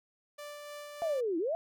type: tone with tremolo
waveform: sawtooth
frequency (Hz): 587.3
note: D5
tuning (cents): 0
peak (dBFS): -38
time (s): 0.38-1.21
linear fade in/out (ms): 10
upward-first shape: sine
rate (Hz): 3.3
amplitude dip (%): 25
type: linear two-way sweep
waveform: sine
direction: down then up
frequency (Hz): 689 to 311.1 to 689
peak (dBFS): -29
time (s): 1.02-1.55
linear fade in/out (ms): 0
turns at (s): 1.38
effects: none